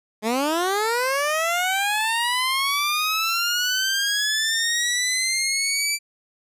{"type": "linear sweep", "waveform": "15% pulse", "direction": "up", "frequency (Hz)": [207.7, 2337], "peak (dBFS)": -14, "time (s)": [0.22, 5.99], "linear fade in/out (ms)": 50, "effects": ["resampled to 32000 Hz"]}